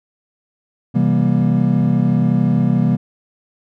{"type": "chord", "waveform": "triangle", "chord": "C dominant seventh", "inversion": "none", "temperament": "equal with one note detuned", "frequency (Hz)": [130.81, 164.81, 196, 237.4], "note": ["C3", "E3", "G3", "Bb3"], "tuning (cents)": [0, 0, 0, 32], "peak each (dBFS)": -16, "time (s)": [0.94, 2.97], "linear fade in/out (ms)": 20, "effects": []}